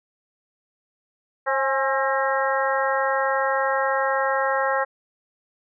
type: harmonic tone with a mistuned harmonic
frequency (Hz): 268.1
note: C4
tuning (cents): +42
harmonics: 2 / 3 / 4 / 5 / 6 / 7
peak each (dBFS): -24 / -26 / -27 / -28 / -29 / -29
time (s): 1.46-4.85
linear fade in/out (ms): 20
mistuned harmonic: 3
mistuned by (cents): +45
effects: none